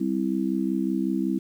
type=chord; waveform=sine; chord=C major; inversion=second; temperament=just; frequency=196.22 / 261.6 / 327 Hz; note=G3 / C4 / E4; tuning=+2 / 0 / -14 cents; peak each=-27 dBFS; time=0-1.39 s; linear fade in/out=10 ms; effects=9-bit